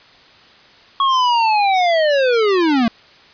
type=linear sweep; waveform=square; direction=down; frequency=1108.7 to 219.8 Hz; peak=-13 dBFS; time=1-2.88 s; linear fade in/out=2 ms; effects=white hiss -46 dBFS RMS until 3.33 s + resampled to 11025 Hz